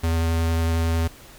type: tone with vibrato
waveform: square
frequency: 82.41 Hz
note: E2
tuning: in tune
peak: -20 dBFS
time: 0.03-1.08 s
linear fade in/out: 10 ms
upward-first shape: triangle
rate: 11 Hz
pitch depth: 10 cents each way
effects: pink hiss -46 dBFS RMS until 1.38 s